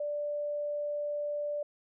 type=tone; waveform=sine; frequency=587.3 Hz; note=D5; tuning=in tune; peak=-31 dBFS; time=0-1.63 s; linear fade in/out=5 ms; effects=none